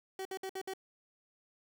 30% pulse tone bursts, 381.3 Hz, G4, 48 cents flat, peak -35 dBFS, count 5, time 0.19-0.736 s, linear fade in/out 2 ms, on 62 ms, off 59 ms, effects 11-bit

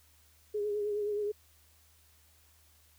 sine tone with vibrato, 415.3 Hz, G#4, in tune, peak -30 dBFS, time 0.54-1.32 s, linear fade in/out 10 ms, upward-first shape triangle, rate 9.5 Hz, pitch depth 43 cents each way, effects added 77 Hz sine -65 dBFS peak until 2.98 s + white hiss -65 dBFS RMS until 2.98 s

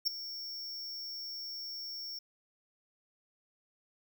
square tone with ADSR envelope, 5470 Hz, F8, 37 cents flat, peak -25 dBFS, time 0.05-2.19 s, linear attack 24 ms, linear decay 7 ms, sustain -15 dB, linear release 6 ms, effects 11-bit

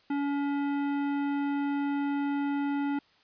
sine tone with hard clipping, 283.6 Hz, C#4, 40 cents sharp, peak -29 dBFS, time 0.1-2.99 s, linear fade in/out 5 ms, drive 14 dB, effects white hiss -63 dBFS RMS until 3.23 s + resampled to 11025 Hz

